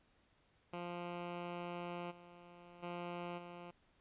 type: tone with level steps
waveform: 10% pulse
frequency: 174.61 Hz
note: F3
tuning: in tune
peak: -34 / -48 / -34 / -41 dBFS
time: 0.73-3.71 s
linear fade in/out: 5 ms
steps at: 2.1 / 2.82 / 3.37 s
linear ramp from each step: 20 ms
effects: pink hiss -73 dBFS RMS until 4 s + resampled to 8000 Hz